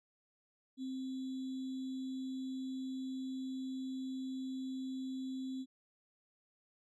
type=tone with sample-and-hold; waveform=sine; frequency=261.6 Hz; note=C4; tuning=in tune; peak=-38 dBFS; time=0.77-5.66 s; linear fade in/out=50 ms; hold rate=3675 Hz; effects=low-pass 6000 Hz 12 dB/octave